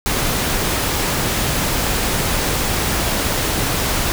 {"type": "noise", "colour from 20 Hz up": "pink", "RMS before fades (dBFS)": -19, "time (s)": [0.06, 4.12], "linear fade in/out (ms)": 0, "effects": []}